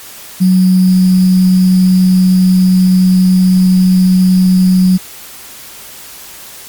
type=tone with sample-and-hold; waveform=sine; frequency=185 Hz; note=F#3; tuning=in tune; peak=-5 dBFS; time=0.4-4.98 s; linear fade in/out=20 ms; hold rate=4900 Hz; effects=white hiss -32 dBFS RMS until 6.68 s + Opus 48 kbps